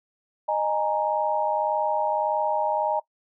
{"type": "chord", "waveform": "sine", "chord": "D# suspended fourth", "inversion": "none", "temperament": "equal with one note detuned", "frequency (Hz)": [615.5, 830.6, 932.3], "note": ["D#5", "G#5", "A#5"], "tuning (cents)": [-19, 0, 0], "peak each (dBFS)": -26, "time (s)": [0.48, 3], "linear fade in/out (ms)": 10, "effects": ["noise-tail reverb RT60 0.1 s tail -20 dB re dry"]}